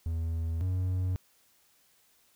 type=tone pair in turn; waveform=triangle; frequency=82 / 92.04 Hz; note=E2 / F#2; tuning=-9 / -9 cents; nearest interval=major second; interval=200 cents; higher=second; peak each=-27 / -25 dBFS; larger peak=second; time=0.06-0.61 / 0.61-1.16 s; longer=neither; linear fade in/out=0 ms; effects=white hiss -66 dBFS RMS until 2.35 s